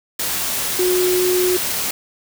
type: tone in noise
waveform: sine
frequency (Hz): 363.4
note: F#4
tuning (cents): -31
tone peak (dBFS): -15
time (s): 0.79-1.57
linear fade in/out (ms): 5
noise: white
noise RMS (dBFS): -22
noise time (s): 0.19-1.91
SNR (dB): +4
effects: none